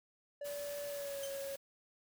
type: tone with pitch glide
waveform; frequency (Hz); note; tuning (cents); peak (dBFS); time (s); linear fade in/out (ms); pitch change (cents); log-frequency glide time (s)
triangle; 576 to 551.9; D5 to C#5; -34 to -8; -38; 0.41-1.56; 5; -74; 0.86-1.26
type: noise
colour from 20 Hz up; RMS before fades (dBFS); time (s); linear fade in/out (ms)
white; -49; 0.44-1.57; 20
type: tone with exponential decay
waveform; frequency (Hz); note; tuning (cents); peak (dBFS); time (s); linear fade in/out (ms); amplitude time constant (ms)
15% pulse; 3105; G7; -17; -34; 1.23-1.38; 5; 31
effects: none